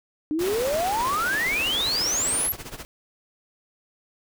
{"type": "exponential sweep", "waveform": "sine", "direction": "up", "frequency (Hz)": [294.2, 11900], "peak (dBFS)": -22, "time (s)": [0.31, 2.52], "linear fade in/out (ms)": 0}
{"type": "noise with tremolo", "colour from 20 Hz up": "pink", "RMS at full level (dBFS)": -35, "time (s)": [0.39, 2.85], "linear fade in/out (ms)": 0, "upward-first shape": "sine", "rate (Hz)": 15, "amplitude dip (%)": 80}
{"type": "high-pass noise", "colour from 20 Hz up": "pink", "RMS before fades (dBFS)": -33, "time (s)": [0.41, 2.47], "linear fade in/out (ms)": 5, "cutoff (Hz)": 240, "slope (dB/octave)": 24}
{"effects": []}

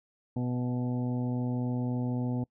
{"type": "harmonic tone with a mistuned harmonic", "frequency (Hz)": 123.7, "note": "B2", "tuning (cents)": 3, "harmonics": [1, 2, 3, 4, 5, 6, 7], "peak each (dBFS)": [-31, -31, -45, -43, -47, -48, -48], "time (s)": [0.36, 2.44], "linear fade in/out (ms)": 5, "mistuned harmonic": 5, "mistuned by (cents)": 20, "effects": ["noise-tail reverb RT60 0.1 s tail -24 dB re dry"]}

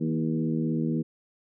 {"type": "harmonic tone with a mistuned harmonic", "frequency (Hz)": 80.1, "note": "E2", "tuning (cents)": -49, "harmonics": [2, 3, 4, 5, 6], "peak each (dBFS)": [-28, -28, -31, -38, -40], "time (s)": [0, 1.03], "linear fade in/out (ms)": 20, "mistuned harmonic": 3, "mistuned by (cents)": -26, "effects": []}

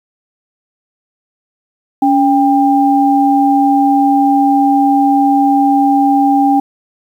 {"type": "tone pair together", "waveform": "sine", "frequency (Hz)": [281.2, 795.4], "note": ["C#4", "G5"], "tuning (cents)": [25, 25], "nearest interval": "octave + tritone", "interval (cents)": 1800, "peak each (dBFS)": -10, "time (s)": [2.02, 6.6], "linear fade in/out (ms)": 5, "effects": ["7-bit"]}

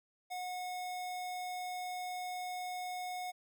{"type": "tone", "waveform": "square", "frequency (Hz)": 728, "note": "F#5", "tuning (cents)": -28, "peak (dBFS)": -39, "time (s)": [0.3, 3.32], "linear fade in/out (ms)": 20, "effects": []}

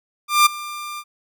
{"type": "tone with ADSR envelope", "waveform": "sawtooth", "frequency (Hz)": 1193, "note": "D6", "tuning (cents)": 27, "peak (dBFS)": -5, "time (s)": [0.28, 1.04], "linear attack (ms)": 180, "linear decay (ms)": 12, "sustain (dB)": -20, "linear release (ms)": 53, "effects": []}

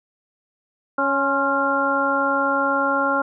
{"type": "harmonic tone with a mistuned harmonic", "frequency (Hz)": 277.2, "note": "C#4", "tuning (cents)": 0, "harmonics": [1, 2, 3, 4, 5], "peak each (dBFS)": [-26, -24, -26, -25, -21], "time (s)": [0.98, 3.22], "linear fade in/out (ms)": 5, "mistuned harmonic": 4, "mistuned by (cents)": -62, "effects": []}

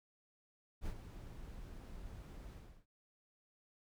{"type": "noise with ADSR envelope", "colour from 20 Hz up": "brown", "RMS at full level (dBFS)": -40, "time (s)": [0.81, 2.86], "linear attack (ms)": 57, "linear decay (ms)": 67, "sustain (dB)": -10, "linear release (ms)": 330, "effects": []}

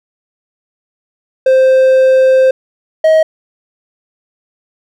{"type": "tone pair in turn", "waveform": "triangle", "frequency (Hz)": [523, 633.9], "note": ["C5", "D#5"], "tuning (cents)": [-1, 32], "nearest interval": "minor third", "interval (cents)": 333, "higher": "second", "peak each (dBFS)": -3, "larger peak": "neither", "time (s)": [[1.46, 2.51], [3.04, 3.23]], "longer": "first", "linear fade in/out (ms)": 5, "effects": []}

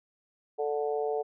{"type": "harmonic tone", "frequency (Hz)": 146.83, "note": "D3", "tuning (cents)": 0, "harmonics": [3, 4, 5, 6], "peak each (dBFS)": [-29, -36, -34, -45], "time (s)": [0.58, 1.23], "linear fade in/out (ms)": 20, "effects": []}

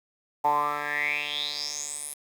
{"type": "tone with band-pass filter sweep", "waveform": "10% pulse", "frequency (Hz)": 146.83, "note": "D3", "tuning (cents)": 0, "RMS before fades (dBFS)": -29, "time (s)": [0.44, 2.14], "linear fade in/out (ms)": 10, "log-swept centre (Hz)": [840, 11000], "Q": 8.1, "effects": ["8-bit"]}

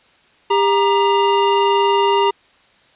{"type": "tone pair together", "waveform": "square", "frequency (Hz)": [399.8, 940], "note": ["G4", "A#5"], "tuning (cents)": [34, 14], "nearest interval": "octave + minor third", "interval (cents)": 1480, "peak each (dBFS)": -16, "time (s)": [0.5, 2.31], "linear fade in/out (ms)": 10, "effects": ["white hiss -53 dBFS RMS until 2.95 s", "resampled to 8000 Hz"]}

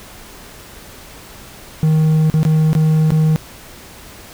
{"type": "tone with dropouts", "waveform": "triangle", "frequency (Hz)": 156.7, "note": "D#3", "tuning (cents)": 13, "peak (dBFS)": -8, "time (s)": [1.83, 3.36], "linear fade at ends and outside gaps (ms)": 0, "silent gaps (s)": [[2.3, 2.341], [2.431, 2.451], [2.731, 2.751], [3.105, 3.119]], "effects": ["pink hiss -38 dBFS RMS until 4.33 s"]}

